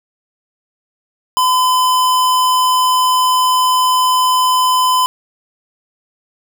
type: tone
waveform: square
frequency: 1015 Hz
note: B5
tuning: 47 cents sharp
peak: -11 dBFS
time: 1.37-5.06 s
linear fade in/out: 0 ms
effects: none